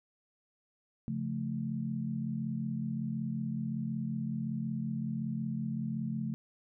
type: chord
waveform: sine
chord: Db augmented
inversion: none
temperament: equal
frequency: 138.59 / 174.61 / 220 Hz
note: Db3 / F3 / A3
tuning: 0 / 0 / 0 cents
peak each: -37 / -39 / -35 dBFS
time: 1.08-6.34 s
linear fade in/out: 0 ms
effects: none